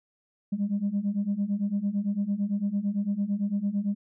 sine beating tone pair, 197.2 / 206.1 Hz, G3 / G#3, +11 / -13 cents, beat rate 8.9 Hz, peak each -28 / -26 dBFS, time 0.52-3.95 s, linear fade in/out 10 ms, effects tanh soft clip ceiling -20 dBFS

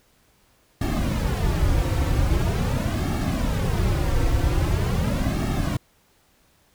brown noise with flanger, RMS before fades -22 dBFS, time 0.81-5.77 s, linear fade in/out 5 ms, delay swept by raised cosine 2 to 4.9 ms, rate 0.43 Hz, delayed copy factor -0.8, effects pink hiss -61 dBFS RMS until 6.74 s

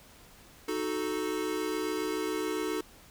square chord, D# diminished, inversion none, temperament equal with one note detuned, 311.1 / 370 / 437.2 Hz, D#4 / F#4 / A4, 0 / 0 / -11 cents, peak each -35 / -36 / -35 dBFS, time 0.68-2.81 s, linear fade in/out 5 ms, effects pink hiss -55 dBFS RMS until 3.1 s

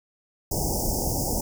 pink band-stop noise, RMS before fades -26 dBFS, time 0.51-1.41 s, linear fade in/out 5 ms, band 890 to 5000 Hz, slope 96 dB/octave, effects none

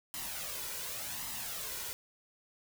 white noise with flanger, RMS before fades -40 dBFS, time 0.14-1.93 s, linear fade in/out 0 ms, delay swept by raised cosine 0.99 to 2.09 ms, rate 0.89 Hz, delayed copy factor +0.55, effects none

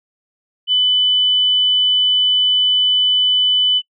sine tone, 3000 Hz, F#7, 23 cents sharp, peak -11 dBFS, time 0.67-3.82 s, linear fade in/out 50 ms, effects noise-tail reverb RT60 0.1 s tail -24 dB re dry

